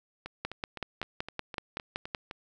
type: two click trains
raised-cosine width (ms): 0.3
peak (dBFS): -16 / -23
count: 10 / 9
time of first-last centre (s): 0.45-2.148 / 0.26-2.311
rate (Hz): 5.3 / 3.9
effects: none